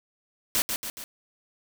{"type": "noise with echo", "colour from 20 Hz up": "white", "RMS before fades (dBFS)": -24, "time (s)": [0.55, 0.62], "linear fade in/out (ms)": 0, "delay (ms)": 140, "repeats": 3, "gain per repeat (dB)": -5, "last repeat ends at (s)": 1.04, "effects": []}